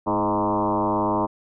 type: tone with frequency modulation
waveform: sine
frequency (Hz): 622.3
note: D#5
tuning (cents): 0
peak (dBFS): -19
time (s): 0.06-1.27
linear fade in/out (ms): 20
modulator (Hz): 101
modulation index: 4.4
effects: none